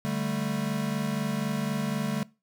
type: chord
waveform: square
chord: D suspended fourth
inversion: none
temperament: equal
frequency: 146.83 / 196 / 220 Hz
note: D3 / G3 / A3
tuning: 0 / 0 / 0 cents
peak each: -33 / -33 / -32 dBFS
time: 0.05-2.23 s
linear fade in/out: 0 ms
effects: noise-tail reverb RT60 0.3 s tail -22 dB re dry